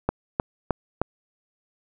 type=click train; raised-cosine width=1 ms; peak=-7 dBFS; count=4; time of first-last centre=0.09-1.016 s; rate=3.24 Hz; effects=none